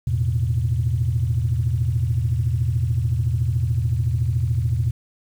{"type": "chord", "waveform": "sine", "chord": "E suspended fourth", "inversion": "none", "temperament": "just", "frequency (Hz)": [82.41, 109.88, 123.61], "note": ["E2", "A2", "B2"], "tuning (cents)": [0, -2, 2], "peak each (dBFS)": [-23, -22, -21], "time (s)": [0.07, 4.91], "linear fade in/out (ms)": 5, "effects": ["tanh soft clip ceiling -10 dBFS", "8-bit"]}